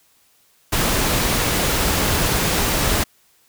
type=noise; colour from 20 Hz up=pink; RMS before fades=-19 dBFS; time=0.72-3.04 s; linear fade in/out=10 ms; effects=white hiss -58 dBFS RMS until 3.48 s